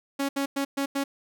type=tone bursts at uneven times; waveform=sawtooth; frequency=277.2 Hz; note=C#4; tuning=in tune; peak=-21 dBFS; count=5; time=0.19-0.29 / 0.36-0.46 / 0.56-0.65 / 0.77-0.86 / 0.95-1.04 s; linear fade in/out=10 ms; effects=none